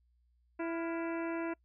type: harmonic tone with a mistuned harmonic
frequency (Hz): 332.3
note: E4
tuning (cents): +14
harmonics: 1 / 2 / 3 / 4 / 5 / 6 / 7 / 8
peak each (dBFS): -35 / -41 / -45 / -47 / -49 / -51 / -52 / -53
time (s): 0.59-1.54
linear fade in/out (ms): 10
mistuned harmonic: 4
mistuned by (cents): +89
effects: noise-tail reverb RT60 0.1 s tail -26 dB re dry + added 60 Hz sine -68 dBFS peak until 1.64 s